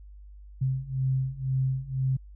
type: beating tone pair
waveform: sine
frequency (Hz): 130.81 / 132.81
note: C3 / C3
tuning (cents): 0 / +26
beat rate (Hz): 2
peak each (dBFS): -29 / -27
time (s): 0.61-2.17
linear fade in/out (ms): 10
effects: added 50 Hz sine -44 dBFS peak until 2.35 s